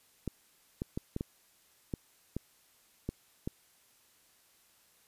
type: clicks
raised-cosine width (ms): 3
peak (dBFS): -21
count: 9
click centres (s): 0.277 / 0.819 / 0.975 / 1.164 / 1.209 / 1.938 / 2.366 / 3.09 / 3.475
effects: white hiss -66 dBFS RMS until 5.07 s + resampled to 32000 Hz